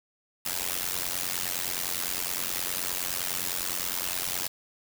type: noise with amplitude modulation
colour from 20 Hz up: white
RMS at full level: -27 dBFS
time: 0.45-4.48 s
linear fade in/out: 10 ms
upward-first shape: sine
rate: 89.7 Hz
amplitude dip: 95%
effects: none